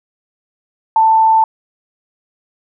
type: tone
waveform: sine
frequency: 887 Hz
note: A5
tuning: 14 cents sharp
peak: -7 dBFS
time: 0.96-1.44 s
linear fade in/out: 2 ms
effects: none